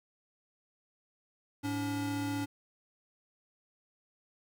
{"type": "tone pair together", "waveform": "square", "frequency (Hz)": [107, 285.7], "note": ["A2", "D4"], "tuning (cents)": [-48, -48], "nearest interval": "octave + perfect fourth", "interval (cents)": 1700, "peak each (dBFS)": [-39, -34], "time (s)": [1.63, 2.46], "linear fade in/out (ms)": 20, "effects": ["12-bit"]}